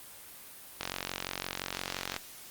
click train, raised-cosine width 0.2 ms, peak -15 dBFS, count 63, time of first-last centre 0.81-2.164 s, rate 45.8 Hz, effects white hiss -49 dBFS RMS until 2.5 s + Opus 32 kbps

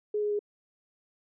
sine tone with pitch steps, 419.7 / 416.6 / 413.4 Hz, G#4 / G#4 / G#4, +18 / +5 / -8 cents, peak -26 dBFS, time 0.14-0.392 s, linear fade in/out 5 ms, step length 84 ms, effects none

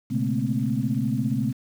sine tone cluster, 121.4 / 138.6 / 212.7 / 227.3 / 258.4 Hz, B2 / C#3 / G#3 / A#3 / C4, -29 / 0 / +42 / -43 / -21 cents, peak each -28 dBFS, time 0.1-1.53 s, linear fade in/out 20 ms, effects tanh soft clip ceiling -10 dBFS + 8-bit

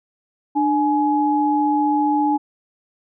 sine tone pair together, 297.5 / 841.5 Hz, D4 / G#5, +22 / +23 cents, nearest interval octave + tritone, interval 1801 cents, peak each -18 / -18 dBFS, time 0.55-2.38 s, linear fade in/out 20 ms, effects none

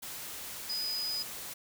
sine tone in noise, 4978 Hz, D#8, in tune, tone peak -32 dBFS, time 0.69-1.23 s, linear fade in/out 10 ms, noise white, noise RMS -42 dBFS, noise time 0.02-1.54 s, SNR +7 dB, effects none

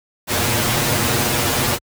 pink noise with comb filter, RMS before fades -18 dBFS, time 0.27-1.79 s, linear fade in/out 50 ms, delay 8.4 ms, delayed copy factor +0.85, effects high-pass 60 Hz 12 dB/octave

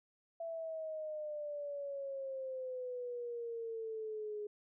sine exponential sweep, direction down, 668 to 415.3 Hz, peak -39 dBFS, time 0.4-4.47 s, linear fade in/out 5 ms, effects none

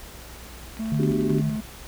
click train, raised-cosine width 0.3 ms, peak -26 dBFS, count 8, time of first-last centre 0.77-1.384 s, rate 11.4 Hz
triangle tone with pitch glide, 221.7 to 216 Hz, A3 to A3, +13 to -32 cents, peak -24 dBFS, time 0.79-1.61 s, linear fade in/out 10 ms, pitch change -45 cents, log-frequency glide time 1.1-1.4 s
sine tone with tremolo, 150.2 Hz, D3, 39 cents sharp, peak -22 dBFS, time 0.92-1.56 s, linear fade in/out 0 ms, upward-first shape square, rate 2.6 Hz, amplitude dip 60%
sine chord, G major seventh, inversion first, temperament equal with one note detuned, 246.9 / 293.7 / 373.2 / 392 Hz, B3 / D4 / F#4 / G4, 0 / 0 / +15 / 0 cents, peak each -28 dBFS, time 0.99-1.41 s, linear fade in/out 10 ms
effects added 60 Hz sine -43 dBFS peak until 1.87 s + pink hiss -43 dBFS RMS until 1.87 s

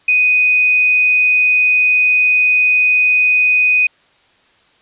sine tone, 2493 Hz, D#7, 3 cents sharp, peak -9 dBFS, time 0.08-3.87 s, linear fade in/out 5 ms, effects white hiss -53 dBFS RMS until 4.81 s + resampled to 8000 Hz

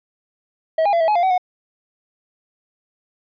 triangle tone with pitch steps, 642 / 812 / 677 / 650 / 845 / 697 / 756 / 729 Hz, E5 / G#5 / E5 / E5 / G#5 / F5 / F#5 / F#5, -46 / -39 / +46 / -24 / +30 / -4 / +37 / -26 cents, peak -12 dBFS, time 0.78-1.38 s, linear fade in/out 5 ms, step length 75 ms, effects resampled to 11025 Hz

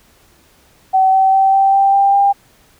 sine tone with pitch steps, 761 / 767.2 / 773.4 / 779.7 / 786 / 792.4 / 798.8 Hz, F#5 / G5 / G5 / G5 / G5 / G5 / G5, +48 / -37 / -24 / -10 / +4 / +18 / +32 cents, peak -8 dBFS, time 0.93-2.33 s, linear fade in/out 20 ms, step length 200 ms, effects pink hiss -51 dBFS RMS until 2.79 s

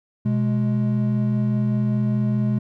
triangle tone pair together, 124.63 / 209.6 Hz, B2 / G#3, +16 / +16 cents, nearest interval major sixth, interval 900 cents, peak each -19 dBFS, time 0.25-2.59 s, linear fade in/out 10 ms, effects none

